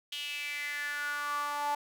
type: tone with high-pass filter sweep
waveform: sawtooth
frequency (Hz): 291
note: D4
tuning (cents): -16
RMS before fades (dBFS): -35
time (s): 0.12-1.75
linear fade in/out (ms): 5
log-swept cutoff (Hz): 3100 to 850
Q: 6.5
effects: none